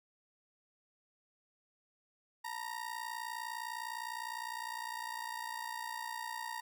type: ring-modulated tone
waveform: 30% pulse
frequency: 932.3 Hz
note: A#5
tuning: in tune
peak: -34 dBFS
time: 2.44-6.61 s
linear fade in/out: 10 ms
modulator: 29.9 Hz
effects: none